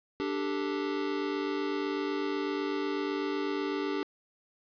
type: chord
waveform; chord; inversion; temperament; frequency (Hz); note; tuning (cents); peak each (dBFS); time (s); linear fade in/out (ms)
square; D suspended fourth; none; equal; 293.7 / 392 / 440; D4 / G4 / A4; 0 / 0 / 0; -34 / -34 / -39; 0.2-4.03; 0
effects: resampled to 11025 Hz + 10-bit